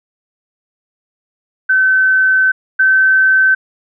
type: tone pair in turn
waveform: sine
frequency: 1529 / 1537.8 Hz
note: G6 / G6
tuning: -44 / -34 cents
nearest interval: unison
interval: 10 cents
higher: second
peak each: -8 / -7 dBFS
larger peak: second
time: 1.69-2.52 / 2.79-3.55 s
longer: first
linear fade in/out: 10 ms
effects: none